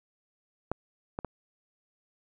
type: clicks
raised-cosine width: 1 ms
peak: -15 / -19 / -19 dBFS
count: 3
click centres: 0.716 / 1.189 / 1.247 s
effects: none